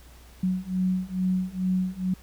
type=beating tone pair; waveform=sine; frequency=183.8 / 186.1 Hz; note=F#3 / F#3; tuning=-11 / +10 cents; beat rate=2.3 Hz; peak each=-27 / -26 dBFS; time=0.43-2.14 s; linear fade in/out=5 ms; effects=added 60 Hz sine -48 dBFS peak until 2.22 s + pink hiss -54 dBFS RMS until 2.22 s